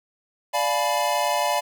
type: chord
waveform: square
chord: D diminished seventh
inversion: none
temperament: equal with one note detuned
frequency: 587.3 / 698.5 / 850 / 987.8 Hz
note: D5 / F5 / Ab5 / Cb6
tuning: 0 / 0 / +40 / 0 cents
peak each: -27 dBFS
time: 0.53-1.61 s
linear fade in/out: 20 ms
effects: none